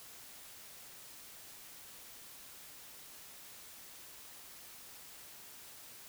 silence, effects white hiss -53 dBFS RMS until 6.08 s

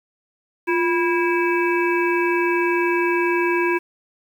harmonic tone with a mistuned harmonic, 327.1 Hz, E4, 13 cents flat, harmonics 1 / 3 / 5 / 7 / 8, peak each -19 / -24 / -26 / -27 / -28 dBFS, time 0.67-3.79 s, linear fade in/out 20 ms, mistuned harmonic 1, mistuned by +110 cents, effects 8-bit

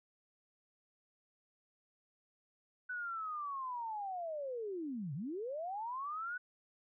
sine linear two-way sweep, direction down then up, 1500 to 128.2 to 1500 Hz, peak -38 dBFS, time 2.89-6.38 s, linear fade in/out 10 ms, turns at 5.14 s, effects none

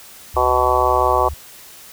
sine tone with pitch glide, 71.2 to 71.78 Hz, C#2 to D2, +47 to -39 cents, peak -25 dBFS, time 0.34-1.34 s, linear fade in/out 5 ms, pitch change +14 cents, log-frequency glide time 0.44-1.01 s
harmonic tone, 125.5 Hz, B2, 28 cents sharp, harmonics 3 / 4 / 5 / 6 / 7 / 8 / 9, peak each -23 / -22 / -21 / -22 / -20 / -22 / -19 dBFS, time 0.36-1.29 s, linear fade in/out 10 ms
effects white hiss -41 dBFS RMS until 1.92 s

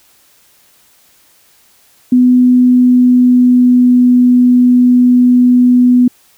sine tone with pitch glide, 249.8 to 247.6 Hz, B3 to B3, +20 to +5 cents, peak -4 dBFS, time 2.12-6.08 s, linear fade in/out 5 ms, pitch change -15 cents, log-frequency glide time 2.36-4.05 s, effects white hiss -49 dBFS RMS until 6.37 s

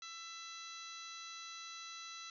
harmonic tone, 667 Hz, E5, 20 cents sharp, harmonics 2 / 3 / 4 / 5 / 6 / 7 / 8 / 9 / 10, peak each -52 / -57 / -56 / -58 / -51 / -63 / -65 / -54 / -66 dBFS, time 0.02-2.3 s, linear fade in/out 2 ms, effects none

